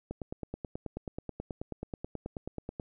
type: click train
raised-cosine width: 2 ms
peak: -23 dBFS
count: 26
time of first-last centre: 0.11-2.798 s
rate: 9.3 Hz
effects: none